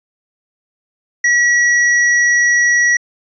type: tone with tanh clipping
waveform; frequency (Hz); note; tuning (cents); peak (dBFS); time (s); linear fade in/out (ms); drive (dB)
sine; 1927; B6; -43; -11; 1.24-2.97; 5; 18
effects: resampled to 16000 Hz